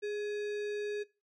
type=tone with sample-and-hold; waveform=sine; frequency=415.3 Hz; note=G#4; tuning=in tune; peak=-33 dBFS; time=0.02-1.04 s; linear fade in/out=20 ms; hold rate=2100 Hz; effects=noise-tail reverb RT60 0.3 s tail -22 dB re dry + low-pass 4000 Hz 12 dB/octave